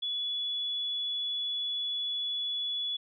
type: tone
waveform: sine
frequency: 3413 Hz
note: G#7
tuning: 47 cents sharp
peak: -30 dBFS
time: 0.02-2.97 s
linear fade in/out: 10 ms
effects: none